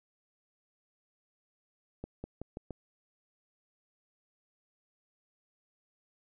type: accelerating click train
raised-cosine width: 2 ms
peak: -26 dBFS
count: 5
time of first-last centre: 2.04-2.707 s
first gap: 200 ms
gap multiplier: 0.88
effects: none